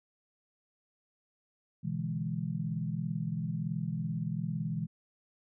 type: chord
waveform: sine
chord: E dominant seventh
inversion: second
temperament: equal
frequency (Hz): 123.47 / 146.83 / 164.81 / 207.7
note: B2 / D3 / E3 / G#3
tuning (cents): 0 / 0 / 0 / 0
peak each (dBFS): -38 / -40 / -34 / -39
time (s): 1.83-4.87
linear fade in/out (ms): 20
effects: none